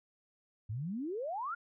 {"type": "exponential sweep", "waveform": "sine", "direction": "up", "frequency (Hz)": [98, 1458], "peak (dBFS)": -35, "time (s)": [0.69, 1.55], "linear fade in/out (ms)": 10, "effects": []}